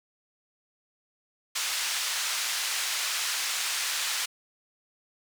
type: band-pass noise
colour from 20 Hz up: white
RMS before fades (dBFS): -30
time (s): 1.55-4.26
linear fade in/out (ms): 10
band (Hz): 1200 to 6800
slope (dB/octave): 12
effects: none